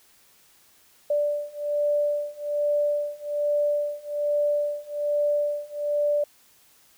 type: beating tone pair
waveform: sine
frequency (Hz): 586 / 587.2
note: D5 / D5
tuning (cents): -4 / 0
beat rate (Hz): 1.2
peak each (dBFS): -26 / -25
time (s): 1.1-6.24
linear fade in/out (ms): 5
effects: white hiss -58 dBFS RMS until 6.97 s